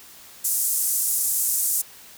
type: band-pass noise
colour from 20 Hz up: white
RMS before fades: -23 dBFS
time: 0.44-1.82 s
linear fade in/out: 10 ms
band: 7200 to 14000 Hz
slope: 24 dB/octave
effects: white hiss -46 dBFS RMS until 2.17 s